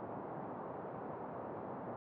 white band-pass noise, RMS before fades -45 dBFS, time 0-1.96 s, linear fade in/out 0 ms, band 110 to 940 Hz, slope 24 dB/octave, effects none

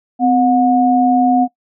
sine tone pair together, 256.2 / 724.6 Hz, C4 / F#5, -36 / -36 cents, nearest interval octave + tritone, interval 1800 cents, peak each -12 dBFS, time 0.19-1.48 s, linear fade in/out 50 ms, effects noise-tail reverb RT60 0.1 s tail -20 dB re dry

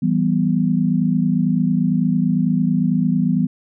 sine chord, E minor, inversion none, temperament equal with one note detuned, 164.81 / 193.75 / 246.9 Hz, E3 / G3 / B3, 0 / -20 / 0 cents, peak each -19 dBFS, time 0.02-3.47 s, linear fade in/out 10 ms, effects none

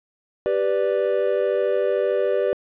triangle chord, G major, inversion none, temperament equal, 392 / 493.9 / 587.3 Hz, G4 / B4 / D5, 0 / 0 / 0 cents, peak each -21 dBFS, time 0.46-2.53 s, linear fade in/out 0 ms, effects resampled to 8000 Hz + 9-bit

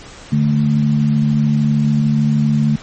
sine tone pair together, 146.83 / 220 Hz, D3 / A3, 0 / 0 cents, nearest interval perfect fifth, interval 700 cents, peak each -14 dBFS, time 0.32-2.76 s, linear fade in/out 5 ms, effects pink hiss -37 dBFS RMS until 2.82 s + MP3 32 kbps

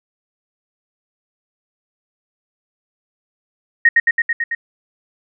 sine tone with echo, 1864.7 Hz, A#6, in tune, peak -6 dBFS, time 3.85-3.89 s, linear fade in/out 5 ms, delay 110 ms, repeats 6, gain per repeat -2 dB, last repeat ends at 4.55 s, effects none

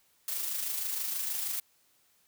blue noise with amplitude modulation, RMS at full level -32 dBFS, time 0.28-1.6 s, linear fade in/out 2 ms, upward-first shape sine, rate 26.3 Hz, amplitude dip 40%, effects white hiss -68 dBFS RMS until 2.27 s

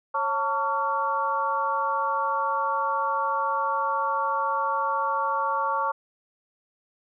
sine tone cluster, 549 / 896 / 1130 / 1383 Hz, C#5 / A5 / C#6 / F6, -17 / +31 / +33 / -17 cents, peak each -32 / -27 / -26 / -32 dBFS, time 0.14-5.92 s, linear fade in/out 10 ms, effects none

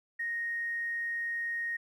triangle tone with tanh clipping, 1864.7 Hz, A#6, in tune, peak -31 dBFS, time 0.19-1.77 s, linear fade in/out 10 ms, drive 2 dB, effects none

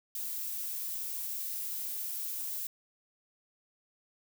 violet noise, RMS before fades -37 dBFS, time 0.15-2.67 s, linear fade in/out 2 ms, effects none

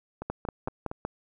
two click trains, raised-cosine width 1 ms, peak -16 / -21 dBFS, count 5 / 4, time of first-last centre 0.3-1.05 / 0.22-0.914 s, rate 5.33 / 4.32 Hz, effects none

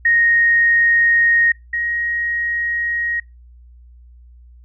sine tone pair in turn, 1864.7 / 1883.1 Hz, A#6 / A#6, 0 / +17 cents, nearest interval unison, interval 17 cents, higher second, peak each -11 / -18 dBFS, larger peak first, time 0.05-1.52 / 1.73-3.2 s, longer neither, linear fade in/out 5 ms, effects noise-tail reverb RT60 0.2 s tail -24 dB re dry + added 60 Hz sine -41 dBFS peak until 4.64 s

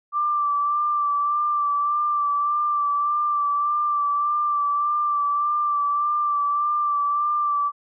sine tone with vibrato, 1174.7 Hz, D6, in tune, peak -19 dBFS, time 0.12-7.72 s, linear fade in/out 50 ms, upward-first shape sine, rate 1.7 Hz, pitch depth 27 cents each way, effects none

